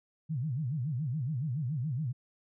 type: tone with vibrato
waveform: sine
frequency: 138 Hz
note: C#3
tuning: 7 cents flat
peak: -30 dBFS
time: 0.29-2.13 s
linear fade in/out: 20 ms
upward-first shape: sine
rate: 7.1 Hz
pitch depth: 280 cents each way
effects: none